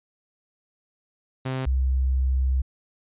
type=tone pair in turn; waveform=sawtooth / sine; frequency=130.81 / 65.22 Hz; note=C3 / C2; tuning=0 / -5 cents; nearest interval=octave; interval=1205 cents; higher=first; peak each=-22 / -19 dBFS; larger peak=second; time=1.45-1.66 / 1.66-2.62 s; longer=second; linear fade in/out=10 ms; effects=resampled to 8000 Hz